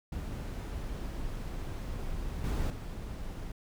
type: noise with level steps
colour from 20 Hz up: brown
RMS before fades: -37 / -31 / -39 dBFS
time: 0.12-3.52 s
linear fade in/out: 5 ms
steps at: 2.44 / 2.7 s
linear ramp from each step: 2 ms
effects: none